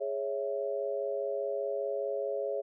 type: chord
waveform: sine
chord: C# minor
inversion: second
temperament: equal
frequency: 415.3 / 554.4 / 659.3 Hz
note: G#4 / C#5 / E5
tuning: 0 / 0 / 0 cents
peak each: -35 / -33 / -38 dBFS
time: 0-2.62 s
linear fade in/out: 20 ms
effects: none